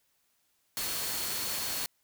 sine tone in noise, 4356 Hz, C#8, 31 cents flat, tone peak -41 dBFS, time 0.77-1.86 s, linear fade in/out 0 ms, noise white, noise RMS -34 dBFS, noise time 0.77-1.86 s, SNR -10 dB, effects white hiss -73 dBFS RMS until 2.03 s

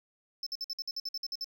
triangle tone bursts, 5274 Hz, E8, in tune, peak -32 dBFS, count 12, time 0.43-1.444 s, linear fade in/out 2 ms, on 35 ms, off 54 ms, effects none

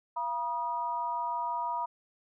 sine tone with amplitude modulation, 960 Hz, B5, 49 cents flat, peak -26 dBFS, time 0.16-1.86 s, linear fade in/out 10 ms, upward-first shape sine, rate 274 Hz, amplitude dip 80%, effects none

